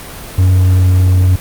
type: tone with pitch glide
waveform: triangle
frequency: 92.5 to 91.86 Hz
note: F#2 to F#2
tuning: 0 to -12 cents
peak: -4 dBFS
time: 0.38-1.36 s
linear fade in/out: 5 ms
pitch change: -12 cents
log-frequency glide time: 0.57-0.92 s
effects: pink hiss -29 dBFS RMS until 1.4 s + Opus 32 kbps